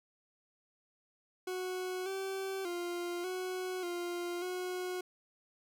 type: tone with pitch steps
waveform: 40% pulse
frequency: 368.3 / 385.7 / 349.5 / 368.9 / 349.8 / 364.3 Hz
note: F#4 / G4 / F4 / F#4 / F4 / F#4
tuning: -8 / -28 / +1 / -5 / +3 / -27 cents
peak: -35 dBFS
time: 1.47-5.01 s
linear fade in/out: 5 ms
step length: 590 ms
effects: none